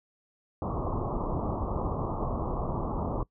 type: low-pass noise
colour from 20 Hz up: pink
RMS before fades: -31 dBFS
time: 0.62-3.23 s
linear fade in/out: 2 ms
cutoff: 1200 Hz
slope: 96 dB/octave
effects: noise-tail reverb RT60 0.1 s tail -21 dB re dry